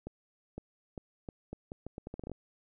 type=accelerating click train; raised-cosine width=2 ms; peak=-27 dBFS; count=15; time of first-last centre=0.07-2.317 s; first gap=510 ms; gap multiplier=0.78; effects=none